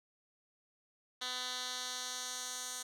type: tone with band-pass filter sweep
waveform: 10% pulse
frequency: 251.5 Hz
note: B3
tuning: 32 cents sharp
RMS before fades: -41 dBFS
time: 1.21-2.83 s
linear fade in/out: 10 ms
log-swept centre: 3900 to 7300 Hz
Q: 1.6
effects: none